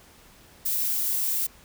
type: noise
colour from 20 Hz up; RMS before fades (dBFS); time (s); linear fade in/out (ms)
violet; -26; 0.65-1.47; 10
effects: pink hiss -53 dBFS RMS until 1.64 s